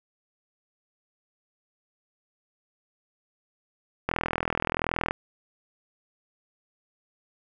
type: click train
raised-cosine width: 0.5 ms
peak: -10 dBFS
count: 43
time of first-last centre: 4.09-5.109 s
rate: 41.2 Hz
effects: none